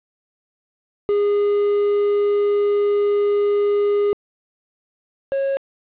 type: tone pair in turn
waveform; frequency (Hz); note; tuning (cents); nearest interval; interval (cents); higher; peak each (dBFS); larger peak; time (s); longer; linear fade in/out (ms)
triangle; 409.7 / 546.9; G#4 / C#5; -24 / -23; perfect fourth; 501; second; -13 / -16; first; 1.09-4.13 / 5.32-5.57; first; 0
effects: resampled to 8000 Hz + 8-bit